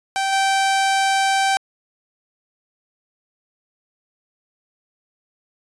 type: tone with level steps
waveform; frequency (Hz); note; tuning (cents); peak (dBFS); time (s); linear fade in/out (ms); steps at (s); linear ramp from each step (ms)
sawtooth; 778; G5; -13; -15 / -12; 0.16-1.57; 0; 0.32; 10
effects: resampled to 22050 Hz